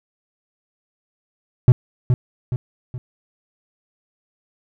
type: tone with echo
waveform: triangle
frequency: 124.7 Hz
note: B2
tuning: 17 cents sharp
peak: -3 dBFS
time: 1.68-1.72 s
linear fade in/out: 0 ms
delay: 420 ms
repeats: 3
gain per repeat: -7 dB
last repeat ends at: 2.98 s
effects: none